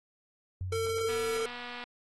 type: tone with exponential decay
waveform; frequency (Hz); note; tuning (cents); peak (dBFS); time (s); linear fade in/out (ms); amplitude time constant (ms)
sine; 92.5; F#2; 0; -31; 0.61-1.76; 0; 250
type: tone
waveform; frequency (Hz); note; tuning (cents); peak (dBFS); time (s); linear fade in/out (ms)
square; 451; A4; +43; -30; 0.72-1.46; 5
type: click train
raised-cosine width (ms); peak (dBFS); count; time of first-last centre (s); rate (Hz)
0.3; -27; 183; 1.09-1.839; 243
effects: AAC 32 kbps